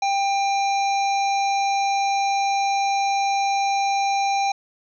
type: harmonic tone with a mistuned harmonic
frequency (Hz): 800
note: G5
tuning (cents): +35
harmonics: 1 / 3 / 5 / 7 / 8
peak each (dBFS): -19 / -29 / -33 / -36 / -37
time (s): 0.02-4.52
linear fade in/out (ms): 5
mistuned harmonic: 1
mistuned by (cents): -19
effects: none